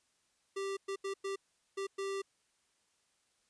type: tone bursts at uneven times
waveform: square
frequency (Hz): 392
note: G4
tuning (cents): 0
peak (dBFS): -36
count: 6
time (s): 0.56-0.77 / 0.88-0.96 / 1.04-1.14 / 1.24-1.36 / 1.77-1.87 / 1.98-2.22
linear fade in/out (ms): 10
effects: white hiss -75 dBFS RMS until 3.49 s + resampled to 22050 Hz